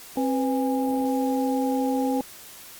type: tone cluster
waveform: sine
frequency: 265.6 / 499.5 / 818 Hz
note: C4 / B4 / G#5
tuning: +26 / +20 / -26 cents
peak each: -23 / -28 / -29 dBFS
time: 0.17-2.21 s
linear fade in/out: 2 ms
effects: white hiss -44 dBFS RMS until 2.79 s + Opus 48 kbps